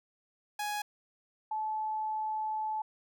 sawtooth / sine tone pair in turn, 833 / 865.8 Hz, G#5 / A5, +5 / -28 cents, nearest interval minor second, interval 67 cents, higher second, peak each -29 / -31 dBFS, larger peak first, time 0.59-0.82 / 1.51-2.82 s, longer second, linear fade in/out 5 ms, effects none

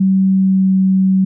sine tone with pitch glide, 191.1 to 189.78 Hz, G3 to F#3, -44 to +44 cents, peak -9 dBFS, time 0-1.25 s, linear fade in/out 10 ms, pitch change -12 cents, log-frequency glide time 0.31-0.75 s, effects none

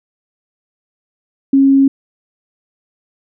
sine tone, 272.7 Hz, C#4, 28 cents flat, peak -6 dBFS, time 1.53-1.88 s, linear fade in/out 5 ms, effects none

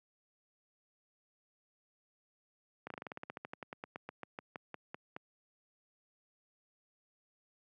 slowing click train, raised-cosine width 0.5 ms, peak -27 dBFS, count 24, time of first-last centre 2.87-5.165 s, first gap 33 ms, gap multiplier 1.09, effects high-pass 150 Hz 12 dB/octave

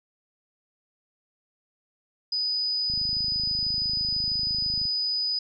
sine tone, 4978 Hz, D#8, in tune, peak -24 dBFS, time 2.32-5.39 s, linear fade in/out 5 ms
click train, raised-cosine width 5 ms, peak -28 dBFS, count 52, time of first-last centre 2.9-4.854 s, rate 26.1 Hz
effects none

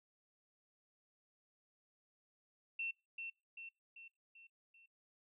sine tone with echo, 2700 Hz, E7, 41 cents sharp, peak -38 dBFS, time 2.79-2.91 s, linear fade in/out 5 ms, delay 390 ms, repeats 5, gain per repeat -5 dB, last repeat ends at 4.86 s, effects noise-tail reverb RT60 0.3 s tail -26 dB re dry

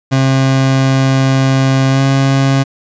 30% pulse tone with pitch glide, 133.6 to 135.78 Hz, C3 to C#3, +36 to -35 cents, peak -6 dBFS, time 0.11-2.64 s, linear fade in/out 20 ms, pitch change +29 cents, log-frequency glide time 1.9-2.01 s, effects resampled to 16000 Hz

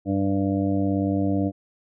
harmonic tone, 98 Hz, G2, in tune, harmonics 1 / 2 / 3 / 5 / 6 / 7, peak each -27 / -26 / -23 / -33 / -33 / -34 dBFS, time 0.05-1.52 s, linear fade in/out 50 ms, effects none

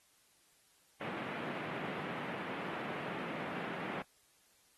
pink band-pass noise, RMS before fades -42 dBFS, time 1.01-4.02 s, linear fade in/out 2 ms, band 160 to 2600 Hz, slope 24 dB/octave, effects white hiss -69 dBFS RMS until 4.77 s + AAC 32 kbps

